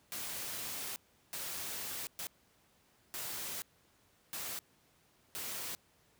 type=noise bursts at uneven times; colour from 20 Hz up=white; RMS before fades=-41 dBFS; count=6; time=0.12-0.96 / 1.33-2.07 / 2.19-2.27 / 3.14-3.62 / 4.33-4.59 / 5.35-5.75 s; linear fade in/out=0 ms; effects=pink hiss -69 dBFS RMS until 6.19 s + high-pass 60 Hz 12 dB/octave